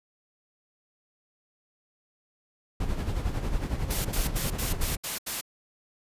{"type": "noise with tremolo", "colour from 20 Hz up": "brown", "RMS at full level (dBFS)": -27, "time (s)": [2.8, 4.97], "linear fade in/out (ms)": 5, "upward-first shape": "sine", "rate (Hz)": 11, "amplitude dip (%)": 55}
{"type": "noise bursts", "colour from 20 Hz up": "white", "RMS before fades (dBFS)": -32, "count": 7, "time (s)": [3.9, 5.412], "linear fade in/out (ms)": 10, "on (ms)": 150, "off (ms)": 77}
{"effects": ["resampled to 32000 Hz"]}